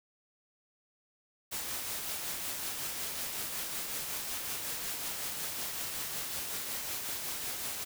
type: noise with tremolo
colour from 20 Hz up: white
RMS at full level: -36 dBFS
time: 1.51-7.85 s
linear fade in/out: 20 ms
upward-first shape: triangle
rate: 5.4 Hz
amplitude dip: 35%
effects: none